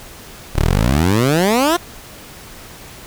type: exponential sweep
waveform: 15% pulse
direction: up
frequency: 32.7 to 361.6 Hz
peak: -6 dBFS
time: 0.55-1.77 s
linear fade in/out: 10 ms
effects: pink hiss -37 dBFS RMS until 3.06 s